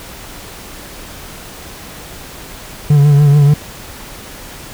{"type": "tone with vibrato", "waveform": "triangle", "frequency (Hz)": 144.9, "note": "D3", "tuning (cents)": -23, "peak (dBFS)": -3, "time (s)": [2.9, 3.54], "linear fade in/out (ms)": 5, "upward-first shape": "triangle", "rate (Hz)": 6.9, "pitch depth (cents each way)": 55, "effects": ["pink hiss -32 dBFS RMS until 4.73 s"]}